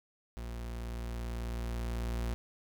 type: tone with level ramp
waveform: 40% pulse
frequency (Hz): 58.27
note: A#1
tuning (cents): 0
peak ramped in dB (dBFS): -38 to -31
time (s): 0.37-2.34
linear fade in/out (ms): 0
effects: none